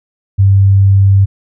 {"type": "tone", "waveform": "sine", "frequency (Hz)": 98, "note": "G2", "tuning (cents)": 0, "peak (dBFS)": -4, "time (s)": [0.38, 1.26], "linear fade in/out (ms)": 20, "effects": []}